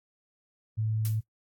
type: tone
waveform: sine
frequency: 109.5 Hz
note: A2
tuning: 8 cents flat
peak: -26 dBFS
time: 0.77-1.21 s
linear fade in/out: 20 ms
type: noise with exponential decay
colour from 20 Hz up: blue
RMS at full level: -34 dBFS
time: 1.05-1.23 s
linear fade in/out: 1 ms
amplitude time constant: 37 ms
effects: noise-tail reverb RT60 0.1 s tail -21 dB re dry + AAC 64 kbps